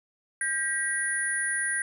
sine tone cluster, 1595 / 1923 / 9730 Hz, G6 / B6 / D#9, +30 / -47 / -40 cents, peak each -30 dBFS, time 0.41-1.82 s, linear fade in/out 2 ms, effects none

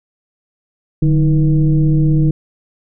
sine tone with frequency modulation, 150 Hz, D3, 37 cents sharp, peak -9 dBFS, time 1.02-2.31 s, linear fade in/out 5 ms, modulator 168 Hz, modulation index 0.79, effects none

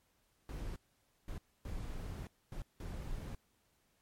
brown noise bursts at uneven times, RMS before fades -42 dBFS, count 5, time 0.49-0.76 / 1.28-1.38 / 1.65-2.27 / 2.52-2.62 / 2.8-3.35 s, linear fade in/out 2 ms, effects pink hiss -75 dBFS RMS until 4.01 s + MP3 64 kbps

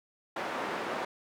white band-pass noise, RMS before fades -35 dBFS, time 0.36-1.05 s, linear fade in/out 5 ms, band 270 to 1200 Hz, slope 12 dB/octave, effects none

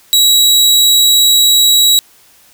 sawtooth tone, 3879 Hz, B7, 32 cents flat, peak -3 dBFS, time 0.13-1.99 s, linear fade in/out 0 ms, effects white hiss -46 dBFS RMS until 2.53 s

